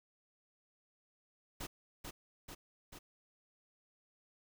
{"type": "noise with echo", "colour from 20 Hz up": "pink", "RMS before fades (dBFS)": -43, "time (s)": [1.6, 1.67], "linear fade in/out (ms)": 10, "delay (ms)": 440, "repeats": 3, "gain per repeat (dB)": -3, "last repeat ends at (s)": 2.99, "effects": []}